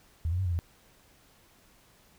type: tone with pitch steps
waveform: sine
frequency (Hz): 81.5 / 89 / 94.9 / 88.1 / 84.6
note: E2 / F2 / F#2 / F2 / E2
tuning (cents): -19 / +33 / +44 / +16 / +45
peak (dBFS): -26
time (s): 0.25-0.59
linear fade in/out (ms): 0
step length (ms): 68
effects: pink hiss -61 dBFS RMS until 2.18 s